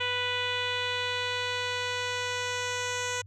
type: tone with low-pass filter sweep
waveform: 10% pulse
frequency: 493.9 Hz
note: B4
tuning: in tune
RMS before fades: -31 dBFS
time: 0-3.22 s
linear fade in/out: 10 ms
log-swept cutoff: 3200 to 6300 Hz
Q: 2.9
effects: added 98 Hz sine -46 dBFS peak until 3.26 s